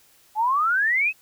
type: exponential sweep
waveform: sine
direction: up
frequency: 832 to 2637 Hz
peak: -18 dBFS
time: 0.35-1.13 s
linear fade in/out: 50 ms
effects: white hiss -57 dBFS RMS until 1.21 s